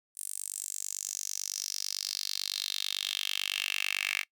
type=tone with high-pass filter sweep; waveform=10% pulse; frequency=49 Hz; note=G1; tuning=in tune; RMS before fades=-35 dBFS; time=0.15-4.25 s; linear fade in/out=50 ms; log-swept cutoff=9200 to 2300 Hz; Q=4.3; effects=noise-tail reverb RT60 0.1 s tail -22 dB re dry